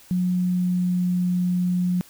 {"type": "tone with pitch glide", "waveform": "sine", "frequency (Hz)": [180.8, 179.45], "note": ["F#3", "F3"], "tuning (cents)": [-40, 47], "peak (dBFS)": -19, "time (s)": [0.11, 2.01], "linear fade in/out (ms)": 0, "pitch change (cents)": -13, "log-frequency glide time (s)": [0.28, 1.19], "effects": ["white hiss -50 dBFS RMS until 2.09 s"]}